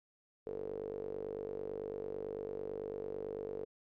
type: tone with band-pass filter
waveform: sawtooth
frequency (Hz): 49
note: G1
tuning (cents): 0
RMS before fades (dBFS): -42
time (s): 0.46-3.65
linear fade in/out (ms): 10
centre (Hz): 450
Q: 9.2
effects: none